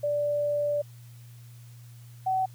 sine tone pair in turn, 585 / 755.9 Hz, D5 / F#5, -7 / +37 cents, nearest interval major third, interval 444 cents, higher second, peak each -24 / -23 dBFS, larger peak second, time 0.03-0.82 / 2.26-2.46 s, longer first, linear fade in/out 10 ms, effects added 119 Hz sine -45 dBFS peak until 2.54 s + white hiss -59 dBFS RMS until 2.54 s

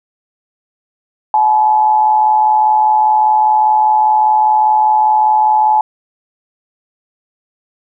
sine tone with amplitude modulation, 859 Hz, A5, 42 cents flat, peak -5 dBFS, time 1.34-5.81 s, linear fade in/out 2 ms, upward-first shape sine, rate 125 Hz, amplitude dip 55%, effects none

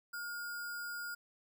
sine tone with sample-and-hold, 1425 Hz, F6, 34 cents sharp, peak -39 dBFS, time 0.13-1.15 s, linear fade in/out 10 ms, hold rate 6300 Hz, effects none

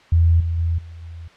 sine tone with level steps, 83.5 Hz, E2, 23 cents sharp, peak -11 / -19 / -17 / -34 / -32 dBFS, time 0.12-1.28 s, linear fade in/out 5 ms, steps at 0.4 / 0.58 / 0.78 / 1.02 s, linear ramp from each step 5 ms, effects white hiss -49 dBFS RMS until 1.36 s + low-pass 3000 Hz 12 dB/octave

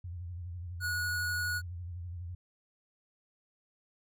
sine tone with vibrato, 87.5 Hz, F2, 4 cents sharp, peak -38 dBFS, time 0.04-2.35 s, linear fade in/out 5 ms, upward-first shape sine, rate 12 Hz, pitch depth 85 cents each way
square tone, 1457 Hz, F#6, 27 cents flat, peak -32 dBFS, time 0.8-1.62 s, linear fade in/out 50 ms
effects none

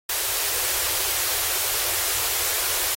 white band-stop noise, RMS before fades -24 dBFS, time 0.09-2.95 s, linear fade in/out 5 ms, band 110 to 330 Hz, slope 96 dB/octave, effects AAC 48 kbps

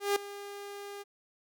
sawtooth tone with ADSR envelope, 403.9 Hz, G#4, 48 cents flat, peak -20 dBFS, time 0-1.04 s, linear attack 160 ms, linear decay 4 ms, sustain -17 dB, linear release 27 ms, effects none

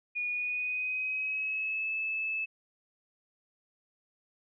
sine tone with pitch glide, 2451 to 2612 Hz, D#7 to E7, -27 to -17 cents, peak -30 dBFS, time 0.15-2.46 s, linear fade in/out 20 ms, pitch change +110 cents, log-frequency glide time 0.3-1.91 s, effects none

